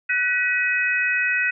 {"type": "tone cluster", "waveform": "sine", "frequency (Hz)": [1493, 1933, 2533], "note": ["F#6", "B6", "D#7"], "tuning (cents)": [15, -38, 30], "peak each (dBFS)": -23, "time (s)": [0.09, 1.51], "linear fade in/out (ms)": 10, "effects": []}